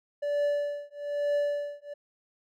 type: tone with tremolo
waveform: triangle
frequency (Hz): 580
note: D5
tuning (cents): -22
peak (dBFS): -21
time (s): 0.22-1.94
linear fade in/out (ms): 10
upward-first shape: triangle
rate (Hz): 1.1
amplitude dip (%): 100
effects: none